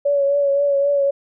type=tone with vibrato; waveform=sine; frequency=564 Hz; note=C#5; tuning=30 cents sharp; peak=-14 dBFS; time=0.05-1.11 s; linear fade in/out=10 ms; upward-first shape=triangle; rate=3.8 Hz; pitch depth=34 cents each way; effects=none